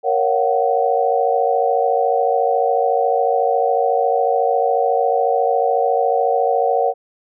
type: chord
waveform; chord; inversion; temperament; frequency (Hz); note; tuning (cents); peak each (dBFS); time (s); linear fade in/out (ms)
sine; Gb major seventh; first; equal with one note detuned; 466.2 / 554.4 / 698.5 / 752.5; Bb4 / Db5 / F5 / Gb5; 0 / 0 / 0 / +29; -19 / -20 / -22 / -18; 0.03-6.94; 50
effects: none